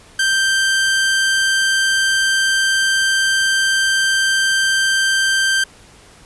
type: tone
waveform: sawtooth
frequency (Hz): 1568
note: G6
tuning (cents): 0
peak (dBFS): -10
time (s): 0.19-5.64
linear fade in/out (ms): 5
effects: pink hiss -45 dBFS RMS until 6.25 s + resampled to 24000 Hz